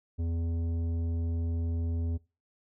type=tone with tanh clipping; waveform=triangle; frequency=83.5 Hz; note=E2; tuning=23 cents sharp; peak=-30 dBFS; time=0.18-2.18 s; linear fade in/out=20 ms; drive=15 dB; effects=noise-tail reverb RT60 0.3 s tail -22 dB re dry